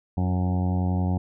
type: harmonic tone with a mistuned harmonic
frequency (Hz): 91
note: F#2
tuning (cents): -28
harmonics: 1 / 2 / 3 / 4 / 5 / 6 / 7 / 8 / 9 / 10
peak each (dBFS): -23 / -26 / -33 / -40 / -45 / -42 / -45 / -38 / -40 / -46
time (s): 0.17-1.18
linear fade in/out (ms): 5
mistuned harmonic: 4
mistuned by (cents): -21
effects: none